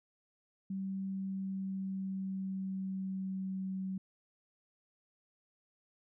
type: tone with pitch glide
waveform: sine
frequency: 192.7 to 189.61 Hz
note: G3 to F#3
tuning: -29 to +43 cents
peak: -35 dBFS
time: 0.7-3.98 s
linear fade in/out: 5 ms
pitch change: -28 cents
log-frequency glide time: 0.99-3.86 s
effects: none